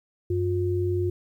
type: tone pair together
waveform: sine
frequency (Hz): 95 / 356.3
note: F#2 / F4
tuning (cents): +46 / +35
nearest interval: octave + major seventh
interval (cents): 2289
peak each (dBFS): -25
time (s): 0.3-1.1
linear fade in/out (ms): 5
effects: 10-bit